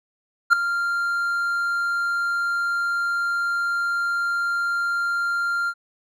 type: tone with ADSR envelope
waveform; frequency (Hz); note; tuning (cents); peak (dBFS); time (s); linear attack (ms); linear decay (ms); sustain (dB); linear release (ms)
triangle; 1392; F6; -6; -6; 0.5-5.74; 31; 3; -13; 58
effects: none